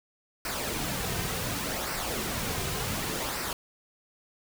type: noise with flanger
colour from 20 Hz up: pink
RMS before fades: -32 dBFS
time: 0.45-3.53 s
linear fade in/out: 2 ms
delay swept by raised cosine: 0.29 to 3.59 ms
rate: 0.68 Hz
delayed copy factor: -0.5
effects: none